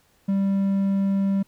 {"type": "tone", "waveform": "triangle", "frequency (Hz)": 196, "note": "G3", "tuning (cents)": 0, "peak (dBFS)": -17, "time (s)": [0.28, 1.43], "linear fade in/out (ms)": 10, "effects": ["pink hiss -62 dBFS RMS until 1.47 s"]}